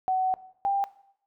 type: tone pair in turn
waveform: sine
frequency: 750 / 793.3 Hz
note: F#5 / G5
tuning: +23 / +20 cents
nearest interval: minor second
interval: 97 cents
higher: second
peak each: -22 dBFS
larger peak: neither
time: 0.08-0.34 / 0.65-0.84 s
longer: first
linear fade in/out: 0 ms
effects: noise-tail reverb RT60 0.7 s tail -18 dB re dry